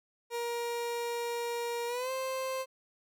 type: tone with pitch glide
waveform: 30% pulse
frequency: 472.6 to 524.4 Hz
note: A#4 to C5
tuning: +24 to +4 cents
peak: -30 dBFS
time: 0.3-2.66 s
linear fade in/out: 50 ms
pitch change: +180 cents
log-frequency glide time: 1.87-2.11 s
effects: none